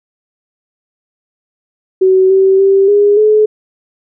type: tone with pitch steps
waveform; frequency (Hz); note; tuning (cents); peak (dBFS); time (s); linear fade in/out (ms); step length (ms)
sine; 376.7 / 384 / 390.4 / 409.5 / 427.5; F#4 / G4 / G4 / G#4 / A4; +31 / -36 / -7 / -24 / -50; -5; 2.01-3.46; 10; 290
effects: none